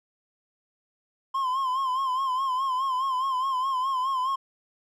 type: tone with vibrato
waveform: triangle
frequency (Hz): 1046.5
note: C6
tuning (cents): 0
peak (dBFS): -22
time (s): 1.34-4.36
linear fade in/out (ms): 10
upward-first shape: sine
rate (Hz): 4.8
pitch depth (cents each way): 73
effects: none